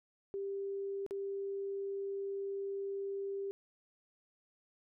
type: tone with dropouts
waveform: sine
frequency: 394.9 Hz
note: G4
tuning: 13 cents sharp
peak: -36 dBFS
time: 0.34-3.51 s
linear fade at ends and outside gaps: 0 ms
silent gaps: 1.064-1.109 s
effects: none